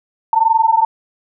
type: tone pair together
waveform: sine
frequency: 888 / 909.8 Hz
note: A5 / A#5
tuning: +16 / -42 cents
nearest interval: unison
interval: 42 cents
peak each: -13 dBFS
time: 0.33-0.85 s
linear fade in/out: 2 ms
effects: none